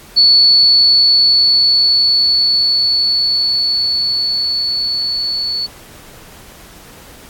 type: tone with level ramp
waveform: sine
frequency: 4435 Hz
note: C#8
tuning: in tune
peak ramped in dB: -5 to -16 dBFS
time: 0.16-5.67 s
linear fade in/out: 20 ms
effects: pink hiss -39 dBFS RMS until 7.29 s + AAC 64 kbps